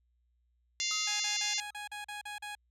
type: harmonic tone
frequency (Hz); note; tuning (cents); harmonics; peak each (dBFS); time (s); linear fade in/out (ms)
698; F5; -1; 3 / 4 / 5 / 6 / 7 / 8 / 9 / 10; -39 / -39 / -39 / -39 / -39 / -39 / -39 / -39; 0.8-1.6; 0
type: tone with exponential decay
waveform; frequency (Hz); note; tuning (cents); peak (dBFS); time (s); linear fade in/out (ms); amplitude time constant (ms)
square; 1275; D#6; +42; -40; 0.91-1.74; 0; 180
type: tone bursts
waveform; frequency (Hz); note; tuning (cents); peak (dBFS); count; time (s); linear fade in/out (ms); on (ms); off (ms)
15% pulse; 830.6; G#5; 0; -33; 9; 1.07-2.552; 5; 130; 39
effects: added 60 Hz sine -70 dBFS peak until 2.7 s + low-pass 11000 Hz 12 dB/octave